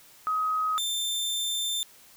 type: tone pair in turn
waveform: sine / sawtooth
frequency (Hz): 1263 / 3572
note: D#6 / A7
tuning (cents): +26 / +25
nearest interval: octave + tritone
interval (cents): 1799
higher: second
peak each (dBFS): -24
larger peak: neither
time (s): 0.27-0.78 / 0.78-1.83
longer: second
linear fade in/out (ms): 0
effects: white hiss -54 dBFS RMS until 2.16 s